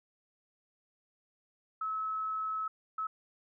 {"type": "tone bursts at uneven times", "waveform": "sine", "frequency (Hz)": 1294, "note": "E6", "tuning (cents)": -32, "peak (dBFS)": -32, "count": 2, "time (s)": [[1.81, 2.68], [2.98, 3.07]], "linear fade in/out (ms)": 5, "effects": []}